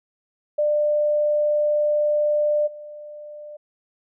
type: tone with level steps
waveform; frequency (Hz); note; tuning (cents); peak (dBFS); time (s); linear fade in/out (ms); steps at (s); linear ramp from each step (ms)
sine; 596; D5; +25; -17 / -35; 0.58-3.57; 10; 2.66; 20
effects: none